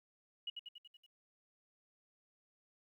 sine tone with echo, 2903 Hz, F#7, 34 cents flat, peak -38 dBFS, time 0.47-0.5 s, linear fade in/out 5 ms, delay 94 ms, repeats 6, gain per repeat -4 dB, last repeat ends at 1.064 s, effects 13-bit

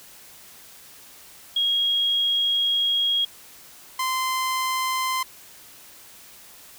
sine / sawtooth tone pair in turn, 3283 / 1036.8 Hz, G#7 / C6, -21 / -16 cents, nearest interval octave + minor sixth, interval 1995 cents, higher first, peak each -19 / -19 dBFS, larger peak neither, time 1.56-3.25 / 3.99-5.23 s, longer first, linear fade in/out 5 ms, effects white hiss -47 dBFS RMS until 6.78 s

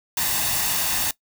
white noise with comb filter, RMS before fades -23 dBFS, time 0.17-1.11 s, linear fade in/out 2 ms, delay 1.1 ms, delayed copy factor +0.5, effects noise-tail reverb RT60 0.1 s tail -20 dB re dry

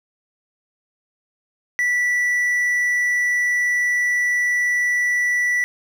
triangle tone, 1961 Hz, B6, 13 cents flat, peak -15 dBFS, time 1.79-5.64 s, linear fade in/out 0 ms, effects none

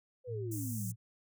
sine exponential sweep, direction down, 523.3 to 164.81 Hz, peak -39 dBFS, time 0.24-0.94 s, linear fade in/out 50 ms
sine tone with vibrato, 110.6 Hz, A2, 9 cents sharp, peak -37 dBFS, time 0.27-0.96 s, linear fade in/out 50 ms, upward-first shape square, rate 6.5 Hz, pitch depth 10 cents each way
pink high-pass noise, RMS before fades -45 dBFS, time 0.51-0.92 s, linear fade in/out 10 ms, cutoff 6400 Hz, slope 48 dB/octave
effects none

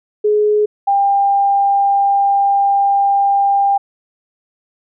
sine tone pair in turn, 420.7 / 797.2 Hz, G#4 / G5, +22 / +29 cents, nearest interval major seventh, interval 1107 cents, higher second, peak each -10 dBFS, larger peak neither, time 0.24-0.66 / 0.87-3.78 s, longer second, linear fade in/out 10 ms, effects none

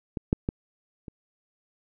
clicks, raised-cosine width 3 ms, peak -17 / -8 / -13 / -26 dBFS, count 4, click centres 0.172 / 0.329 / 0.489 / 1.082 s, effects none

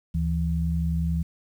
sine tone pair together, 74.5 / 165.66 Hz, D2 / E3, +25 / +9 cents, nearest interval octave + major second, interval 1384 cents, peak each -25 dBFS, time 0.14-1.23 s, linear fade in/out 10 ms, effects 9-bit

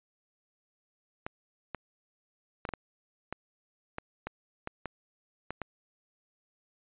clicks, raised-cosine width 0.5 ms, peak -20 dBFS, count 12, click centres 1.265 / 1.747 / 2.652 / 2.69 / 2.737 / 3.326 / 3.984 / 4.27 / 4.674 / 4.857 / 5.506 / 5.617 s, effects resampled to 8000 Hz

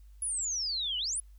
sine exponential two-way sweep, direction down then up, 10548 to 2875 to 10548 Hz, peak -30 dBFS, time 0.22-1.2 s, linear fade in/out 2 ms, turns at 0.98 s, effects added 50 Hz sine -50 dBFS peak until 1.38 s + white hiss -73 dBFS RMS until 1.38 s

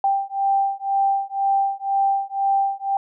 sine beating tone pair, 786 / 788 Hz, G5 / G5, +4 / +9 cents, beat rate 2 Hz, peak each -21 dBFS, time 0.04-2.97 s, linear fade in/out 2 ms, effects none

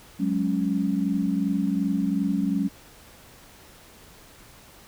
sine chord, F# suspended second, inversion none, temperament equal, 185 / 207.7 / 277.2 Hz, F#3 / G#3 / C#4, 0 / 0 / 0 cents, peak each -26 dBFS, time 0.19-2.69 s, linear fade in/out 20 ms, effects pink hiss -50 dBFS RMS until 4.87 s

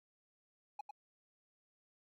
triangle tone with echo, 830.6 Hz, G#5, in tune, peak -38 dBFS, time 0.79-0.81 s, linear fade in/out 5 ms, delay 100 ms, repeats 1, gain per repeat -5 dB, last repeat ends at 0.91 s, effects Opus 48 kbps

